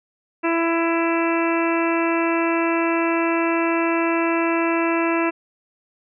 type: harmonic tone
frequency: 333.2 Hz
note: E4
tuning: 19 cents sharp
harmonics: 1 / 2 / 3 / 4 / 5 / 6 / 7 / 8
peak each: -20 / -26 / -26 / -29 / -31 / -33 / -31 / -29 dBFS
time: 0.43-5.31 s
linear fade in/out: 20 ms
effects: none